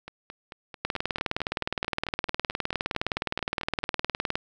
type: two click trains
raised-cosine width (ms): 0.3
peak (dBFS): -10 / -23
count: 69 / 18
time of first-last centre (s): 0.85-4.355 / 0.08-3.833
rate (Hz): 19.4 / 4.53
effects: none